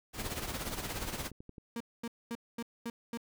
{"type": "noise with tremolo", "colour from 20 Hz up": "pink", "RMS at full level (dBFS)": -36, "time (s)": [0.13, 1.31], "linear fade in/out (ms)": 50, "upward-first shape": "sine", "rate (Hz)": 17, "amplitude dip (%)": 60}
{"type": "click train", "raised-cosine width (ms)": 3, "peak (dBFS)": -34, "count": 13, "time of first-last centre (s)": [0.52, 1.582], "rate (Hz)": 11.3}
{"type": "tone bursts", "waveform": "35% pulse", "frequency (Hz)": 233.1, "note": "A#3", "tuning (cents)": 0, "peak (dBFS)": -34, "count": 6, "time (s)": [1.76, 3.174], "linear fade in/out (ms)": 2, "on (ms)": 44, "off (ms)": 230}
{"effects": []}